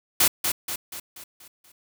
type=noise with echo; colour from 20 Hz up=white; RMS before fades=-18 dBFS; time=0.2-0.28 s; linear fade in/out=5 ms; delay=240 ms; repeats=6; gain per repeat=-6 dB; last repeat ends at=1.72 s; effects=none